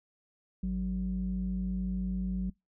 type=tone pair together; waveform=sine; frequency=52.22 / 186.1 Hz; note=G#1 / F#3; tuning=+10 / +10 cents; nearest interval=octave + minor seventh; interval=2200 cents; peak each=-33 / -30 dBFS; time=0.63-2.5 s; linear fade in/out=5 ms; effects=noise-tail reverb RT60 0.2 s tail -26 dB re dry + tanh soft clip ceiling -24 dBFS